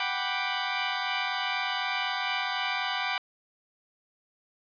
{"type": "chord", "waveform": "15% pulse", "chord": "G major seventh", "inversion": "third", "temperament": "equal", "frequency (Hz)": [740, 784, 987.8, 1174.7], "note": ["F#5", "G5", "B5", "D6"], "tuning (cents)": [0, 0, 0, 0], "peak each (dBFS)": -27, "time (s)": [0, 3.18], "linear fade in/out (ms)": 2, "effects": ["resampled to 11025 Hz"]}